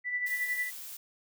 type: tone with tremolo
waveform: sine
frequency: 1975.5 Hz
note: B6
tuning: in tune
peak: -27 dBFS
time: 0.04-0.71 s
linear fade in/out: 50 ms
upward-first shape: sine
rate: 11 Hz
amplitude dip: 55%
type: noise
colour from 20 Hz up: blue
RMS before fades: -43 dBFS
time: 0.26-0.97 s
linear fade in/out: 5 ms
effects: none